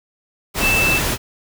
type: tone in noise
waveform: sine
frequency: 2644 Hz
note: E7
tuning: 5 cents sharp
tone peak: -15 dBFS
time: 0.6-1.01 s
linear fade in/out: 50 ms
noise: pink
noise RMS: -20 dBFS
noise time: 0.54-1.18 s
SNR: +2 dB
effects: none